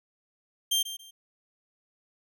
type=tone with echo; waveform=sawtooth; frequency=3171 Hz; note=G7; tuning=19 cents sharp; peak=-20 dBFS; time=0.71-0.83 s; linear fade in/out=10 ms; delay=140 ms; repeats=2; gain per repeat=-12 dB; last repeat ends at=1.11 s; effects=none